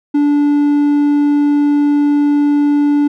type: tone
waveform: triangle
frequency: 290.6 Hz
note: D4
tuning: 18 cents flat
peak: -7 dBFS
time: 0.14-3.08 s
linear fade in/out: 10 ms
effects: none